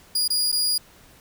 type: tone with dropouts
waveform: sawtooth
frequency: 4871 Hz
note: D#8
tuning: 38 cents flat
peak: -17 dBFS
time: 0.15-0.78 s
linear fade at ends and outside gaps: 5 ms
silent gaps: 0.279-0.302 / 0.518-0.525 s
effects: pink hiss -52 dBFS RMS until 1.2 s